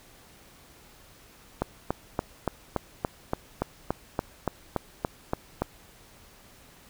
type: click train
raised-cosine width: 1 ms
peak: -11 dBFS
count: 15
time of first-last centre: 1.62-5.62 s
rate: 3.5 Hz
effects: pink hiss -54 dBFS RMS until 6.89 s